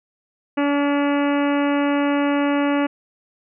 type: harmonic tone with a mistuned harmonic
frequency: 286.1 Hz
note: D4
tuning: 45 cents flat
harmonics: 1 / 2 / 3 / 4 / 5 / 6 / 7 / 8 / 9 / 10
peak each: -18 / -24 / -28 / -30 / -32 / -34 / -35 / -36 / -37 / -38 dBFS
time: 0.57-2.87 s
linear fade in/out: 10 ms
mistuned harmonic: 5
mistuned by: -16 cents
effects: none